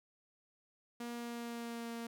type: tone with pitch glide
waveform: sawtooth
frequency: 237.7 to 232.4 Hz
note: A#3 to A#3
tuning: +34 to -5 cents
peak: -37 dBFS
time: 1-2.07 s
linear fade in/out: 5 ms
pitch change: -39 cents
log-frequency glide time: 1.12-1.91 s
effects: none